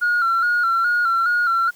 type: tone with vibrato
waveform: sine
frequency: 1396.9 Hz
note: F6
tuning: in tune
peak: -14 dBFS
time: 0.01-1.71 s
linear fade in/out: 20 ms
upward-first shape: square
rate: 2.4 Hz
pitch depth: 50 cents each way
effects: tanh soft clip ceiling -13 dBFS + white hiss -51 dBFS RMS until 1.75 s